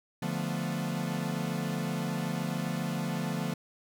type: chord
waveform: 45% pulse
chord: B half-diminished seventh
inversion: first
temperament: equal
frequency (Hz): 146.83 / 174.61 / 220 / 246.9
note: D3 / F3 / A3 / B3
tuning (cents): 0 / 0 / 0 / 0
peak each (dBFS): -36 / -34 / -37 / -38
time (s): 0.22-3.54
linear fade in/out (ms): 5
effects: none